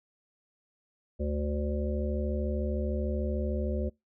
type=harmonic tone; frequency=73.42 Hz; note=D2; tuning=in tune; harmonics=1 / 3 / 5 / 7 / 8; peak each=-30 / -35 / -37 / -38 / -39 dBFS; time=1.19-3.9 s; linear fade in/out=20 ms; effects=noise-tail reverb RT60 0.2 s tail -25 dB re dry